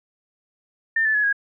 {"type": "tone with pitch steps", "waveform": "sine", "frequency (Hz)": [1800, 1746.7, 1695.1, 1644.9], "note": ["A6", "A6", "G#6", "G#6"], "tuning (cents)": [39, -13, 35, -17], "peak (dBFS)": -17, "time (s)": [0.96, 1.328], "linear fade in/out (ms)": 5, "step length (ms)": 92, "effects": []}